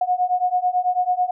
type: beating tone pair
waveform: sine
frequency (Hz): 721 / 730.1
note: F#5 / F#5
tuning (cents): -45 / -23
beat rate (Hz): 9.1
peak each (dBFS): -21 / -20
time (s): 0.01-1.31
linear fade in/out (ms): 5
effects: none